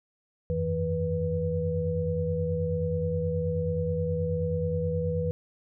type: tone cluster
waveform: sine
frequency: 88 / 97.4 / 161.7 / 490.3 Hz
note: F2 / G2 / E3 / B4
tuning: +14 / -11 / -33 / -13 cents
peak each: -32 / -36 / -30 / -29 dBFS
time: 0.5-5.31 s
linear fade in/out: 0 ms
effects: none